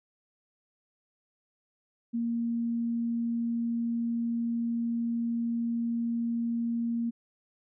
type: tone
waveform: sine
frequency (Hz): 233.3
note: A#3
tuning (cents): +2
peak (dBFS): -27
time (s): 2.13-7.11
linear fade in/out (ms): 20
effects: none